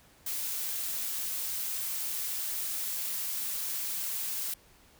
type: noise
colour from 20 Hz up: blue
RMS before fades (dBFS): -34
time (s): 0.26-4.54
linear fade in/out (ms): 5
effects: pink hiss -60 dBFS RMS until 4.99 s